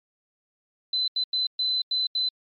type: tone bursts at uneven times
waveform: sine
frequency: 4033 Hz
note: B7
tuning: 36 cents sharp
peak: -22 dBFS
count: 6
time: 0.93-1.08 / 1.16-1.24 / 1.33-1.47 / 1.59-1.82 / 1.91-2.07 / 2.15-2.29 s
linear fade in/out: 5 ms
effects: MP3 32 kbps